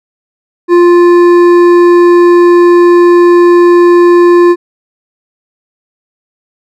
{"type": "tone with hard clipping", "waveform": "sine", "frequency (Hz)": 349.2, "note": "F4", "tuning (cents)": 0, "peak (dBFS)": -3, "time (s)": [0.68, 4.56], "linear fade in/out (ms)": 50, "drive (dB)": 9, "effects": []}